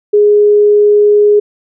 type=tone; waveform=sine; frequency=415.3 Hz; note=G#4; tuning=in tune; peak=-4 dBFS; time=0.13-1.4 s; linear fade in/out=10 ms; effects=none